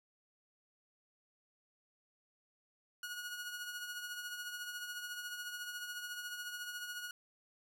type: tone with tremolo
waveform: sawtooth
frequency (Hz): 1450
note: F#6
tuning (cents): -35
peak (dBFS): -36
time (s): 3.03-7.11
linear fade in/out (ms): 2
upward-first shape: triangle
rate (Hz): 14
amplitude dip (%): 55
effects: none